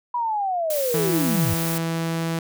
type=linear sweep; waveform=sine; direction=down; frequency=983 to 82.41 Hz; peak=-21 dBFS; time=0.14-1.54 s; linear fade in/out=5 ms
type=noise; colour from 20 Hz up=blue; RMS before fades=-29 dBFS; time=0.7-1.78 s; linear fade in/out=2 ms
type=tone; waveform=sawtooth; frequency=164.81 Hz; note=E3; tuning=in tune; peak=-19 dBFS; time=0.94-2.39 s; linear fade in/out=2 ms
effects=none